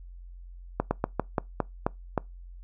slowing click train, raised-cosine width 1 ms, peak -10 dBFS, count 8, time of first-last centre 0.8-2.177 s, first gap 110 ms, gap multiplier 1.19, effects noise-tail reverb RT60 0.2 s tail -24 dB re dry + added 44 Hz sine -42 dBFS peak until 2.63 s

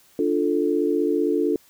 sine chord, D minor, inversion none, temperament equal, 293.7 / 349.2 / 440 Hz, D4 / F4 / A4, 0 / 0 / 0 cents, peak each -23 dBFS, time 0.19-1.56 s, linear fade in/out 2 ms, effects white hiss -56 dBFS RMS until 1.69 s

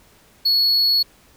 triangle tone, 4374 Hz, C#8, 24 cents flat, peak -13 dBFS, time 0.45-1.03 s, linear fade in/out 10 ms, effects pink hiss -53 dBFS RMS until 1.36 s

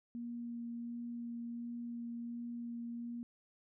sine tone with vibrato, 236.3 Hz, A#3, 24 cents sharp, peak -40 dBFS, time 0.15-3.23 s, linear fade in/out 0 ms, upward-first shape sine, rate 1.4 Hz, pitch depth 9 cents each way, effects none

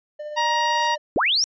triangle tone with tremolo, 599 Hz, D5, 34 cents sharp, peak -27 dBFS, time 0.19-0.98 s, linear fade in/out 10 ms, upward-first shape sine, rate 16 Hz, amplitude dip 30%
blue noise with exponential growth, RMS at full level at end -37 dBFS, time 0.23-0.88 s, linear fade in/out 1 ms, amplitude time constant 140 ms
harmonic tone, 942 Hz, A#5, 18 cents sharp, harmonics 1 / 2 / 3 / 4 / 5 / 6, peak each -20 / -26 / -30 / -32 / -34 / -36 dBFS, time 0.36-0.96 s, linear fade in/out 20 ms
sine linear sweep, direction up, 202.8 to 5770 Hz, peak -17 dBFS, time 1.16-1.44 s, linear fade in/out 0 ms
effects resampled to 16000 Hz

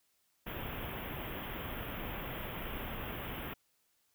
pink band-stop noise, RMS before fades -41 dBFS, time 0.46-3.54 s, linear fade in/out 10 ms, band 3400 to 12000 Hz, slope 96 dB/octave, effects white hiss -75 dBFS RMS until 4.14 s

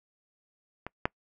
clicks, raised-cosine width 0.5 ms, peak -21 / -10 dBFS, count 2, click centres 0.866 / 1.055 s, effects noise-tail reverb RT60 0.1 s tail -26 dB re dry

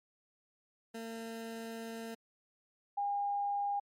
20% pulse / sine tone pair in turn, 227.1 / 809.3 Hz, A#3 / G#5, -45 / -45 cents, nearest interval octave + minor seventh, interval 2200 cents, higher second, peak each -36 / -31 dBFS, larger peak second, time 0.94-2.15 / 2.97-3.8 s, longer first, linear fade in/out 10 ms, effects MP3 64 kbps

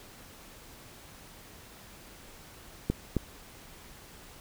clicks, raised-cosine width 3 ms, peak -13 dBFS, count 2, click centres 2.9 / 3.167 s, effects pink hiss -51 dBFS RMS until 4.4 s

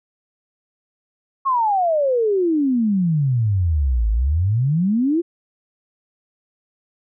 sine exponential two-way sweep, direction down then up, 1108.7 to 51.8 to 354.6 Hz, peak -15 dBFS, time 1.45-5.22 s, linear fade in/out 20 ms, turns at 4.1 s, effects none

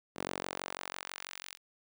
sawtooth tone with high-pass filter sweep, 46.06 Hz, F#1, 7 cents flat, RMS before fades -42 dBFS, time 0.15-1.58 s, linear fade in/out 50 ms, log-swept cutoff 280 to 2900 Hz, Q 0.77, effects none

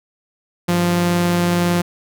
sawtooth tone pair together, 98.18 / 174.61 Hz, G2 / F3, +3 / 0 cents, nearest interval minor seventh, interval 997 cents, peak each -23 / -11 dBFS, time 0.68-1.82 s, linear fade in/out 10 ms, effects none

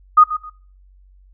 sine tone with echo, 1239 Hz, D#6, 8 cents flat, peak -5 dBFS, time 0.17-0.24 s, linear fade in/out 10 ms, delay 130 ms, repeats 2, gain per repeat -13 dB, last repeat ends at 0.5 s, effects noise-tail reverb RT60 0.4 s tail -20 dB re dry + added 47 Hz sine -46 dBFS peak until 1.33 s

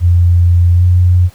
sine tone with pitch glide, 87.2 to 89.39 Hz, F2 to F2, -2 to +41 cents, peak -5 dBFS, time 0-1.3 s, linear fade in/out 50 ms, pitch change +43 cents, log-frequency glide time 0.74-0.83 s, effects pink hiss -44 dBFS RMS until 1.34 s

